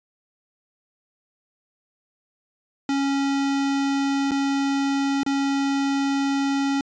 square tone with dropouts, 276.5 Hz, C#4, 4 cents flat, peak -21 dBFS, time 2.89-6.81 s, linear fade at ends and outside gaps 2 ms, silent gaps 4.31-4.316 / 5.233-5.263 s, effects resampled to 16000 Hz

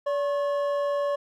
triangle tone pair together, 573.2 / 1087 Hz, D5 / C#6, -42 / -34 cents, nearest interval major seventh, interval 1108 cents, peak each -22 / -31 dBFS, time 0.06-1.16 s, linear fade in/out 10 ms, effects none

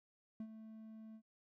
triangle tone with ADSR envelope, 220 Hz, A3, in tune, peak -39 dBFS, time 0.4-1.22 s, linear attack 3 ms, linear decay 64 ms, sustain -10 dB, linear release 71 ms, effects none

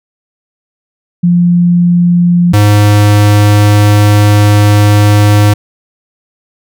sine / square tone pair in turn, 174.61 / 103.82 Hz, F3 / G#2, 0 / 0 cents, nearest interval major sixth, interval 900 cents, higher first, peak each -4 dBFS, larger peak neither, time 1.23-2.53 / 2.53-5.54 s, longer second, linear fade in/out 10 ms, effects none

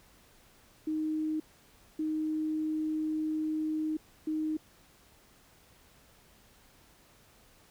sine tone bursts at uneven times, 311.1 Hz, D#4, in tune, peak -29 dBFS, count 3, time 0.87-1.4 / 1.99-3.97 / 4.27-4.57 s, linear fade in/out 5 ms, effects pink hiss -61 dBFS RMS until 7.7 s

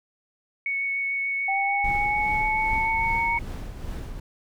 sine tone with vibrato, 2217 Hz, C#7, in tune, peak -24 dBFS, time 0.66-3.39 s, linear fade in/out 2 ms, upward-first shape triangle, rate 6.8 Hz, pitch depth 10 cents each way
sine linear sweep, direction up, 779 to 936 Hz, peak -24 dBFS, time 1.48-3.38 s, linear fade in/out 5 ms
brown noise with tremolo, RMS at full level -31 dBFS, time 1.84-4.2 s, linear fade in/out 5 ms, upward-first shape triangle, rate 2.5 Hz, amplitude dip 50%
effects none

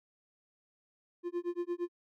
triangle tone with tremolo, 349.2 Hz, F4, in tune, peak -28 dBFS, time 1.23-1.89 s, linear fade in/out 50 ms, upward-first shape sine, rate 8.7 Hz, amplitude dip 100%, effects none

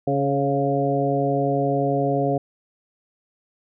harmonic tone with a mistuned harmonic, 140 Hz, C#3, 18 cents sharp, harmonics 1 / 2 / 3 / 4 / 5, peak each -25 / -25 / -25 / -25 / -25 dBFS, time 0.07-2.38 s, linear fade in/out 5 ms, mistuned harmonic 4, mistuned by -27 cents, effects none

